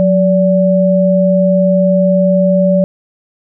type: tone pair together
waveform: sine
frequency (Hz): 182.06 / 578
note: F#3 / D5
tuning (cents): -28 / -28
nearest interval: octave + minor sixth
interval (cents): 2000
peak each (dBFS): -10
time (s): 0-2.84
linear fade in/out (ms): 0
effects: none